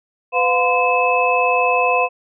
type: tone cluster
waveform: sine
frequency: 503 / 714 / 1022 / 2598 Hz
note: B4 / F5 / C6 / E7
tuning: +32 / +38 / -41 / -26 cents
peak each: -19 dBFS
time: 0.32-2.09 s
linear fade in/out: 50 ms
effects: none